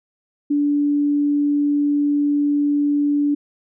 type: tone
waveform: sine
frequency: 290 Hz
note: D4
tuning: 22 cents flat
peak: -15 dBFS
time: 0.5-3.35 s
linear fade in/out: 10 ms
effects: none